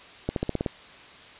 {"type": "accelerating click train", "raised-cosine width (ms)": 2, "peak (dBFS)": -12, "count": 7, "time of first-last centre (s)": [0.29, 0.662], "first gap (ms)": 72, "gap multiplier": 0.94, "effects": ["white hiss -47 dBFS RMS until 1.39 s", "resampled to 8000 Hz"]}